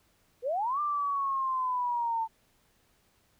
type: linear two-way sweep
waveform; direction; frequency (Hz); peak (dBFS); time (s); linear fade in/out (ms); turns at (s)
sine; up then down; 457.4 to 1193 to 890; -27; 0.42-2.28; 50; 0.8
effects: pink hiss -68 dBFS RMS until 3.39 s